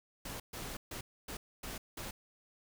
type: noise bursts at uneven times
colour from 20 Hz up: pink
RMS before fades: -43 dBFS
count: 6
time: 0.25-0.4 / 0.53-0.77 / 0.91-1.01 / 1.28-1.37 / 1.63-1.78 / 1.97-2.11 s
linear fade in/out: 5 ms
effects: none